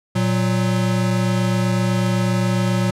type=tone pair together; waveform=square; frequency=116.54 / 185 Hz; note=A#2 / F#3; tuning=0 / 0 cents; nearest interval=minor sixth; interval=800 cents; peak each=-20 dBFS; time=0.15-2.91 s; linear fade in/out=10 ms; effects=low-pass 10000 Hz 12 dB/octave